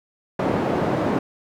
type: band-pass noise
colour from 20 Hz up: white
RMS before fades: -22 dBFS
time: 0.39-1.19 s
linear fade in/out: 5 ms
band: 130 to 560 Hz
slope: 12 dB/octave
effects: none

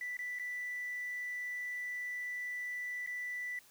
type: tone with dropouts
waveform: triangle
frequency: 1976 Hz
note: B6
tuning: in tune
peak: -34 dBFS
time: 0.01-3.59 s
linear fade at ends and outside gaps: 2 ms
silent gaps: 0.169-0.19 / 0.388-0.396 / 3.063-3.073 s
effects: tanh soft clip ceiling -34 dBFS + white hiss -62 dBFS RMS until 3.7 s

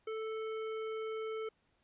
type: tone with tanh clipping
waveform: sine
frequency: 440 Hz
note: A4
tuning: in tune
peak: -39 dBFS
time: 0.07-1.49 s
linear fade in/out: 5 ms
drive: 18 dB
effects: pink hiss -75 dBFS RMS until 1.83 s + resampled to 8000 Hz

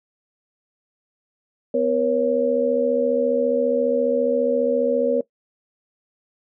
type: tone cluster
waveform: sine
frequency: 250.4 / 478.3 / 553 Hz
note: B3 / A#4 / C#5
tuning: +24 / +44 / -4 cents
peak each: -25 / -20 / -20 dBFS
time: 1.74-5.21 s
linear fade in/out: 5 ms
effects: noise-tail reverb RT60 0.1 s tail -19 dB re dry

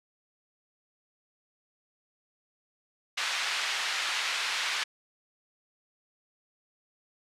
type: band-pass noise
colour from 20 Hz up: white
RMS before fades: -31 dBFS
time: 3.17-4.84 s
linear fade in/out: 10 ms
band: 1200 to 3400 Hz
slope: 12 dB/octave
effects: low-pass 10000 Hz 12 dB/octave

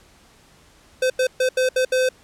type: tone bursts at uneven times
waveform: square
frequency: 513 Hz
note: C5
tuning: 34 cents flat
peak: -17 dBFS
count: 6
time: 1.02-1.1 / 1.19-1.27 / 1.4-1.49 / 1.57-1.69 / 1.76-1.85 / 1.92-2.09 s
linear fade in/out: 5 ms
effects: pink hiss -53 dBFS RMS until 2.23 s + low-pass 10000 Hz 12 dB/octave

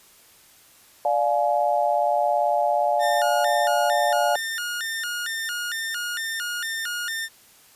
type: chord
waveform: sine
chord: D diminished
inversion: none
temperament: just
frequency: 587.3 / 704.8 / 845.8 Hz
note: D5 / F5 / Ab5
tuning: 0 / +16 / +31 cents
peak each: -23 / -22 / -24 dBFS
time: 1.05-4.36 s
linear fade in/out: 2 ms
type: tone with vibrato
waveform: sawtooth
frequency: 1608 Hz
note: G6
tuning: 44 cents sharp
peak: -23 dBFS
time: 2.99-7.29 s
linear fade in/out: 50 ms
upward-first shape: square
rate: 2.2 Hz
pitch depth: 200 cents each way
effects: white hiss -53 dBFS RMS until 7.75 s + resampled to 32000 Hz

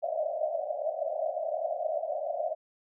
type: band-pass noise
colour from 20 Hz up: white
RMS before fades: -32 dBFS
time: 0.02-2.55 s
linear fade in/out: 20 ms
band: 580 to 690 Hz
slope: 96 dB/octave
effects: none

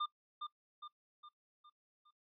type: tone with echo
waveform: square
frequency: 1200 Hz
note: D6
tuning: 37 cents sharp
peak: -35 dBFS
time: 0-0.06 s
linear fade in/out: 10 ms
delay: 410 ms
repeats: 5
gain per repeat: -6 dB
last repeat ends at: 2.11 s
effects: noise-tail reverb RT60 0.1 s tail -21 dB re dry + resampled to 11025 Hz

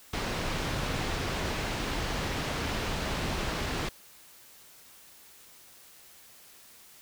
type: low-pass noise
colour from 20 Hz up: pink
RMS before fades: -32 dBFS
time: 0.13-3.89 s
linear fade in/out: 5 ms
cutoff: 4800 Hz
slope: 12 dB/octave
effects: white hiss -54 dBFS RMS until 7.01 s

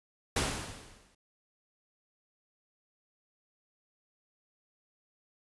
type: noise with exponential decay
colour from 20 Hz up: pink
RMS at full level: -27 dBFS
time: 0.36-1.15 s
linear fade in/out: 5 ms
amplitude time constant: 170 ms
effects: resampled to 24000 Hz

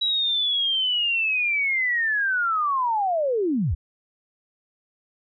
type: linear sweep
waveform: sine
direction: down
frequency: 3900 to 55 Hz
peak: -20 dBFS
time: 0.01-3.75 s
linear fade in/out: 10 ms
effects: none

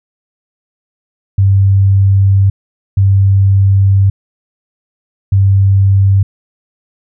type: tone bursts at uneven times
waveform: sine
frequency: 97.8 Hz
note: G2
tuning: 4 cents flat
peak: -5 dBFS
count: 3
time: 1.38-2.5 / 2.97-4.1 / 5.32-6.23 s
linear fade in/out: 5 ms
effects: none

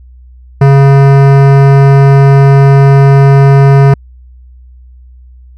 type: tone with hard clipping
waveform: sine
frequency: 138.1 Hz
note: C#3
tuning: 6 cents flat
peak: -3 dBFS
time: 0.61-3.94 s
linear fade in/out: 5 ms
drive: 18 dB
effects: added 62 Hz sine -32 dBFS peak until 5.57 s

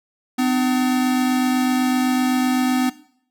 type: tone pair together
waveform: square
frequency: 253.3 / 301.2 Hz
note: B3 / D4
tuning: +44 / +44 cents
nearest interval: minor third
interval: 300 cents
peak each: -18 / -26 dBFS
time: 0.38-2.9 s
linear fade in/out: 10 ms
effects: noise-tail reverb RT60 0.6 s tail -18 dB re dry

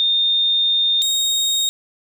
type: tone pair in turn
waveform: sine / 30% pulse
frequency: 3645 / 3726 Hz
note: A#7 / A#7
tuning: -40 / -2 cents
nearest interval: unison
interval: 38 cents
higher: second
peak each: -14 dBFS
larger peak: neither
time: 0-1.02 / 1.02-1.69 s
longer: first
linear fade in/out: 0 ms
effects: none

